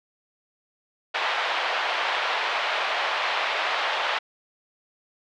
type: band-pass noise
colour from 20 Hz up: pink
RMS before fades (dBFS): -26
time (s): 1.14-4.19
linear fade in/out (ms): 10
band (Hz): 630 to 3600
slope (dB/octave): 24
effects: none